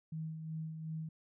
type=tone with tremolo; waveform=sine; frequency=158.9 Hz; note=D#3; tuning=37 cents sharp; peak=-37 dBFS; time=0.12-1.09 s; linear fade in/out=5 ms; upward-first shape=sine; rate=2.7 Hz; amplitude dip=45%; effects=none